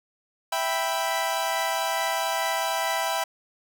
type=chord; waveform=sawtooth; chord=E minor; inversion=none; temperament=equal; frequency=659.3 / 784 / 987.8 Hz; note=E5 / G5 / B5; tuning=0 / 0 / 0 cents; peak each=-25 dBFS; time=0.52-3.24 s; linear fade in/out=5 ms; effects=none